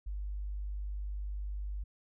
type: tone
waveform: sine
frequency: 50 Hz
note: G1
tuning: 35 cents sharp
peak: -35 dBFS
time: 0.06-1.84 s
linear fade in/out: 10 ms
effects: none